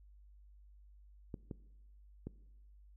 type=clicks; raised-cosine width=3 ms; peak=-29 dBFS; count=3; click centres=1.342 / 1.512 / 2.27 s; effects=noise-tail reverb RT60 1.0 s tail -20 dB re dry + added 50 Hz sine -57 dBFS peak until 2.96 s